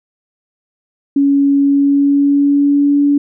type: tone with pitch glide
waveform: sine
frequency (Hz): 280 to 286.2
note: C#4 to D4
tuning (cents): +18 to -45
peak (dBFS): -8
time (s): 1.16-3.18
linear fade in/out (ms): 5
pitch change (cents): +37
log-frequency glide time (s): 1.6-3
effects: none